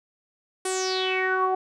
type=tone with low-pass filter sweep; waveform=sawtooth; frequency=374.9 Hz; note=F#4; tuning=23 cents sharp; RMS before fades=-25 dBFS; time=0.65-1.55 s; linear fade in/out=5 ms; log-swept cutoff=9600 to 820 Hz; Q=7; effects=none